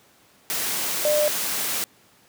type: tone in noise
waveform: sine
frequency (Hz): 599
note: D5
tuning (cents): +34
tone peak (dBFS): -18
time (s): 1.05-1.28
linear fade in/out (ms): 0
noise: white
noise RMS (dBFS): -26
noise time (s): 0.5-1.84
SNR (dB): +5
effects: pink hiss -56 dBFS RMS until 2.28 s + high-pass 150 Hz 12 dB/octave